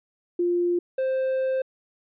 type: tone pair in turn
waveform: sine / triangle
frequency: 350 / 524.4 Hz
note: F4 / C5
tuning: +4 / +4 cents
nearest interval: perfect fifth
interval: 700 cents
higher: second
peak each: -20 dBFS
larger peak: neither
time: 0.39-0.79 / 0.98-1.62 s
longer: second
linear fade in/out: 5 ms
effects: resampled to 8000 Hz